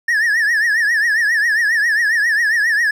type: tone with vibrato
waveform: triangle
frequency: 1780 Hz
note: A6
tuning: 20 cents sharp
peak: -11 dBFS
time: 0.08-2.91 s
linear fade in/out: 5 ms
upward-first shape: triangle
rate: 7.4 Hz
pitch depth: 150 cents each way
effects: none